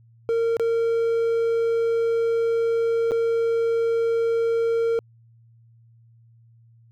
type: tone with dropouts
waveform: triangle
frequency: 459.9 Hz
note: A#4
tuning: 23 cents flat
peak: -17 dBFS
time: 0.29-4.99 s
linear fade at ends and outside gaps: 0 ms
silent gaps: 0.568-0.597 / 3.11-3.118 s
effects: added 115 Hz sine -51 dBFS peak until 6.91 s